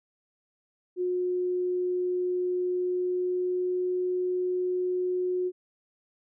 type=tone with pitch glide; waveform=sine; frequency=361.3 to 363.6 Hz; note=F#4 to F#4; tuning=-41 to -30 cents; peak=-25 dBFS; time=0.96-5.52 s; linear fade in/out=50 ms; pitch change=+11 cents; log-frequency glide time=2.7-3.94 s; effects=none